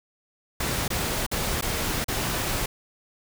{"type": "noise with dropouts", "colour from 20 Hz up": "pink", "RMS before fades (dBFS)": -27, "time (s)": [0.6, 2.66], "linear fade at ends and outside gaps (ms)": 5, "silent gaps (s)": [[0.88, 0.902], [1.265, 1.314], [1.612, 1.623], [2.044, 2.082]], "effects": []}